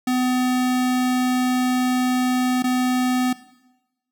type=tone with dropouts; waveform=square; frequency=252.3 Hz; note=B3; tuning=37 cents sharp; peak=-19 dBFS; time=0.07-3.33 s; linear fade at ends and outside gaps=5 ms; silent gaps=2.624-2.64 s; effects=noise-tail reverb RT60 1.0 s tail -17 dB re dry